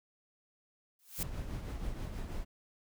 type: noise with exponential growth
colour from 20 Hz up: blue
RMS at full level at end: -34 dBFS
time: 0.99-1.23 s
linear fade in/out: 2 ms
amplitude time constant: 52 ms
type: noise with tremolo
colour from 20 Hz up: brown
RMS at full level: -37 dBFS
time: 1.18-2.45 s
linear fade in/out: 20 ms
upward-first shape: triangle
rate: 6.2 Hz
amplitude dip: 50%
effects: none